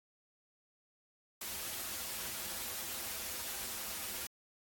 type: noise with comb filter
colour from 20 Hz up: white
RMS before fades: -41 dBFS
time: 1.41-4.27 s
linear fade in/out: 5 ms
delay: 6.8 ms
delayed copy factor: -0.7
effects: AAC 64 kbps